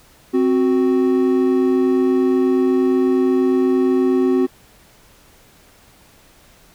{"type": "tone pair together", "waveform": "triangle", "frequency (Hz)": [261.6, 370], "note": ["C4", "F#4"], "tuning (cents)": [0, 0], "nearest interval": "tritone", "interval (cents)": 600, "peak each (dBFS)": -14, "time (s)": [0.33, 4.47], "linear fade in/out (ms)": 20, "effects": ["pink hiss -50 dBFS RMS until 6.74 s"]}